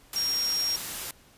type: tone in noise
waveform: sine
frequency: 5580 Hz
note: F8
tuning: 2 cents flat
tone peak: -25 dBFS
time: 0.16-0.76 s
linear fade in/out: 2 ms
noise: white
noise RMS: -35 dBFS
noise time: 0.13-1.11 s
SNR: +7 dB
effects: pink hiss -57 dBFS RMS until 1.37 s + resampled to 32000 Hz